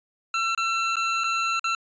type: tone with dropouts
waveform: 25% pulse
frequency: 1345 Hz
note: E6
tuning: 34 cents sharp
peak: -19 dBFS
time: 0.34-1.75 s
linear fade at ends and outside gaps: 2 ms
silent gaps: 0.549-0.576 / 0.957-0.967 / 1.237-1.241 / 1.595-1.642 s
effects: resampled to 16000 Hz